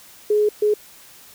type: tone bursts at uneven times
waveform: sine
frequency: 420.3 Hz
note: G#4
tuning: 21 cents sharp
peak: -14 dBFS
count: 2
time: 0.3-0.49 / 0.62-0.74 s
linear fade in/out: 5 ms
effects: white hiss -46 dBFS RMS until 1.34 s